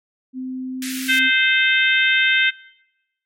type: tone with pitch glide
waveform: sine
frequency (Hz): 257.8 to 262.3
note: C4 to C4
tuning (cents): -26 to +4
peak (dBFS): -25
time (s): 0.33-1.31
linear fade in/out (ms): 50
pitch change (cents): +30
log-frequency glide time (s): 0.7-1.12
type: high-pass noise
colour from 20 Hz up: pink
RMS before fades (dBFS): -30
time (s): 0.82-1.19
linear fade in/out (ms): 2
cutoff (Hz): 1600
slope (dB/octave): 48
type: harmonic tone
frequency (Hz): 520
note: C5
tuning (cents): -11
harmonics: 3 / 4 / 5 / 6 / 7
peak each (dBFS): -17 / -19 / -21 / -23 / -24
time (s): 1.08-2.51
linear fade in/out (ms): 20
effects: noise-tail reverb RT60 1.0 s tail -24 dB re dry + MP3 64 kbps